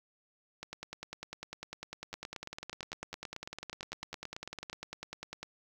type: two click trains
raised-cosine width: 0.2 ms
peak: -24 / -23 dBFS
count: 49 / 24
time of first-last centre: 0.63-5.43 / 2.14-4.698 s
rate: 10 / 8.99 Hz
effects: 9-bit